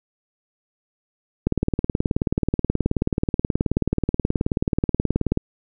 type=click train; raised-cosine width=3 ms; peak=-6 dBFS; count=74; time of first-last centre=1.47-5.374 s; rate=18.7 Hz; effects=none